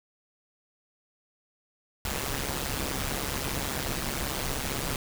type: noise with amplitude modulation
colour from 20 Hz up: pink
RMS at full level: -28 dBFS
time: 2.05-4.96 s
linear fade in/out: 2 ms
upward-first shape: sine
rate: 138 Hz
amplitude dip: 80%
effects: none